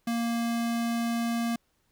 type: tone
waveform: square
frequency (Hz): 233.1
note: A#3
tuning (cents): 0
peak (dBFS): -27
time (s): 0.07-1.56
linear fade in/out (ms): 5
effects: pink hiss -72 dBFS RMS until 1.91 s